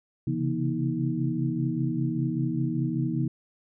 sine tone cluster, 133 / 138.1 / 166.7 / 239.6 / 317.7 Hz, C3 / C#3 / E3 / A#3 / D#4, +29 / -6 / +20 / +48 / +36 cents, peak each -31 dBFS, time 0.27-3.28 s, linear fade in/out 5 ms, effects none

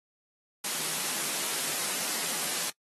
white high-pass noise, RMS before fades -31 dBFS, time 0.64-2.7 s, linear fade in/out 5 ms, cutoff 140 Hz, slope 96 dB/octave, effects noise-tail reverb RT60 0.1 s tail -25 dB re dry + AAC 32 kbps

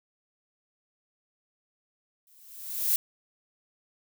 violet noise with exponential growth, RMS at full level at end -22 dBFS, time 2.27-2.96 s, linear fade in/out 1 ms, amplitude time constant 150 ms, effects none

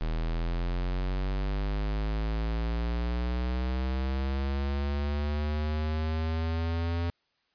square linear sweep, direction up, 39.29 to 85.6 Hz, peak -28 dBFS, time 0.01-7.1 s, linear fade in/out 0 ms, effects white hiss -73 dBFS RMS until 7.54 s + resampled to 11025 Hz

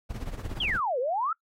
brown noise with tremolo, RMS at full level -31 dBFS, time 0.09-0.8 s, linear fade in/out 20 ms, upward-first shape triangle, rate 17 Hz, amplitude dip 85%
sine exponential two-way sweep, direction down then up, 3402 to 470 to 1372 Hz, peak -25 dBFS, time 0.6-1.33 s, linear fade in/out 5 ms, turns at 0.99 s
effects noise-tail reverb RT60 0.1 s tail -23 dB re dry + AAC 48 kbps

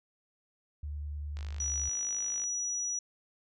sine tone with vibrato, 73.6 Hz, D2, 4 cents sharp, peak -35 dBFS, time 0.83-1.89 s, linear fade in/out 5 ms, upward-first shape sine, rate 10 Hz, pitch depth 12 cents each way
click train, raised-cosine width 0.2 ms, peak -31 dBFS, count 56, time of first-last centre 1.37-2.438 s, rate 51.5 Hz
sine tone, 5850 Hz, F#8, 21 cents flat, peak -31 dBFS, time 1.6-2.99 s, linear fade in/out 2 ms
effects none

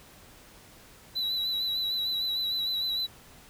triangle tone with vibrato, 3951 Hz, B7, in tune, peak -26 dBFS, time 1.15-3.07 s, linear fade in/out 20 ms, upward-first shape sine, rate 6.6 Hz, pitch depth 38 cents each way, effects pink hiss -53 dBFS RMS until 3.49 s

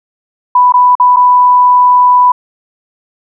sine tone with dropouts, 991 Hz, B5, 6 cents sharp, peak -3 dBFS, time 0.55-2.32 s, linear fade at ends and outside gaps 5 ms, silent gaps 0.723-0.739 / 0.953-0.998 / 1.162-1.167 s, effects none

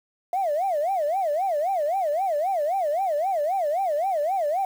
sine tone with vibrato, 677 Hz, E5, 46 cents sharp, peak -20 dBFS, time 0.33-4.65 s, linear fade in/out 2 ms, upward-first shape sine, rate 3.8 Hz, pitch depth 270 cents each way, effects tanh soft clip ceiling -18 dBFS + 8-bit

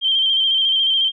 sine tone with vibrato, 3150 Hz, G7, 8 cents sharp, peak -14 dBFS, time 0.01-1.12 s, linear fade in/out 50 ms, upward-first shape square, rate 14 Hz, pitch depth 30 cents each way, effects none

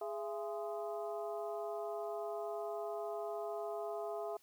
harmonic tone with a mistuned harmonic, 207.7 Hz, G#3, in tune, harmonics 2 / 3 / 4 / 5 / 6, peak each -42 / -41 / -49 / -51 / -52 dBFS, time 0.01-4.37 s, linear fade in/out 5 ms, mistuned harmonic 3, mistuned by +130 cents, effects white hiss -69 dBFS RMS until 4.42 s

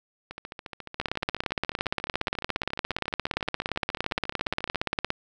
two click trains, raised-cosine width 0.3 ms, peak -9 / -21 dBFS, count 72 / 64, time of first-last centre 1-5.104 / 0.31-4.747 s, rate 17.3 / 14.2 Hz, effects none

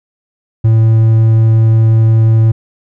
triangle tone, 111.8 Hz, A2, 28 cents sharp, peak -3 dBFS, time 0.64-2.52 s, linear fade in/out 10 ms, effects none

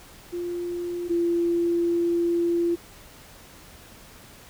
sine tone pair in turn, 349.2 / 342.4 Hz, F4 / F4, 0 / -34 cents, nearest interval unison, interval 34 cents, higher first, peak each -27 / -20 dBFS, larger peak second, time 0.32-1.09 / 1.09-2.76 s, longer second, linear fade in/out 20 ms, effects pink hiss -48 dBFS RMS until 4.49 s

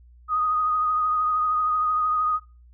sine tone with vibrato, 1244.5 Hz, D#6, in tune, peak -20 dBFS, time 0.28-2.4 s, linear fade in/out 50 ms, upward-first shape sine, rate 13 Hz, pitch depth 24 cents each way, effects noise-tail reverb RT60 0.3 s tail -21 dB re dry + added 60 Hz sine -48 dBFS peak until 2.73 s

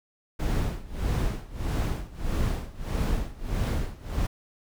brown noise with tremolo, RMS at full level -24 dBFS, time 0.39-4.27 s, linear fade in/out 10 ms, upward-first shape sine, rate 1.6 Hz, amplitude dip 90%, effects none

